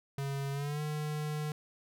square tone with pitch glide, 138.59 to 151.13 Hz, C#3 to D3, 0 to +50 cents, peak -34 dBFS, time 0.18-1.52 s, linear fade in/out 2 ms, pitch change +150 cents, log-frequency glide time 0.52-0.82 s, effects none

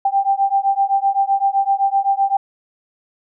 sine beating tone pair, 784 / 791.8 Hz, G5 / G5, 0 / +17 cents, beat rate 7.8 Hz, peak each -17 dBFS, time 0.05-2.37 s, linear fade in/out 5 ms, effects none

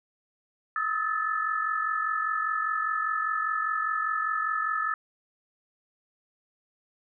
sine tone cluster, 1263 / 1308 / 1748 Hz, D#6 / E6 / A6, +26 / -14 / -12 cents, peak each -30 dBFS, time 0.76-4.94 s, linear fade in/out 2 ms, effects none

